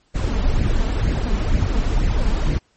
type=noise with flanger; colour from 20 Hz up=brown; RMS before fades=-18 dBFS; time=0.14-2.59 s; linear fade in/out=20 ms; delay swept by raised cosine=0.42 to 4.62 ms; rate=2.1 Hz; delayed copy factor=+0.55; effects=pink hiss -62 dBFS RMS until 2.76 s + MP3 32 kbps